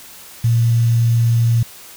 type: tone with quantisation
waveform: sine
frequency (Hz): 116.54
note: A#2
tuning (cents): 0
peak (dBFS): -11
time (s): 0.44-1.63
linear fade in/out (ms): 5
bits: 6
effects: white hiss -39 dBFS RMS until 1.96 s